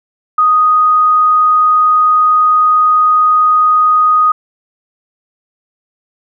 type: tone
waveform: sine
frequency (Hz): 1244.5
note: D#6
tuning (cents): 0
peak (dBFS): -6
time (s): 0.38-4.32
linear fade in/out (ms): 5
effects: none